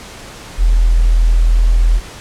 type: tone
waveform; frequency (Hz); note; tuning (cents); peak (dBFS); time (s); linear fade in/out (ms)
sine; 41.2; E1; 0; -7; 0.57-2.01; 50
effects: pink hiss -33 dBFS RMS until 2.2 s + low-pass 9000 Hz 12 dB/octave